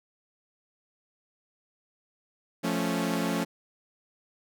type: chord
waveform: sawtooth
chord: F augmented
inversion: none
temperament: equal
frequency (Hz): 174.61 / 220 / 277.2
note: F3 / A3 / C#4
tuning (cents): 0 / 0 / 0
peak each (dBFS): -27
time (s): 2.63-3.45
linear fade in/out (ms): 20
effects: none